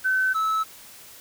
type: tone pair in turn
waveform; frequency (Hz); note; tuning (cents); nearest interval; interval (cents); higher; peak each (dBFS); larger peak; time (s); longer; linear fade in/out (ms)
sine / triangle; 1525 / 1302.7; G6 / E6; -48 / -21; minor third; 273; first; -19; neither; 0.04-0.34 / 0.34-0.64; neither; 20
effects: white hiss -46 dBFS RMS until 1.2 s